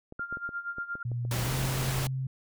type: clicks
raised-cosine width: 2 ms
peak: -30 dBFS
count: 9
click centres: 0.124 / 0.195 / 0.326 / 0.371 / 0.491 / 0.784 / 0.954 / 1.117 / 1.251 s
type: tone with tremolo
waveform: sine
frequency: 1396.9 Hz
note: F6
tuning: in tune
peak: -30 dBFS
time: 0.19-1.03 s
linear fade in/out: 5 ms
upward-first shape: sine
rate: 8.5 Hz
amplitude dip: 80%
type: tone with pitch glide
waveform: sine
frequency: 120.1 to 131.73 Hz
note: B2 to C3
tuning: -48 to +12 cents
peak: -29 dBFS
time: 1.05-2.27 s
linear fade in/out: 5 ms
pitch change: +160 cents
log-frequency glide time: 1.44-1.52 s
type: noise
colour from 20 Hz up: pink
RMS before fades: -33 dBFS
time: 1.31-2.07 s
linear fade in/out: 2 ms
effects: none